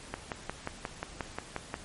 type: click train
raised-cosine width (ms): 0.5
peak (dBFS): -18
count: 10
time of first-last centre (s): 0.14-1.741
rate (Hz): 5.62
effects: pink hiss -48 dBFS RMS until 1.84 s + MP3 48 kbps